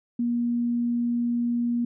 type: tone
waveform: sine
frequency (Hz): 238.3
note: A#3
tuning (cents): +38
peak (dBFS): -22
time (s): 0.19-1.85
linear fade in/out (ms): 5
effects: none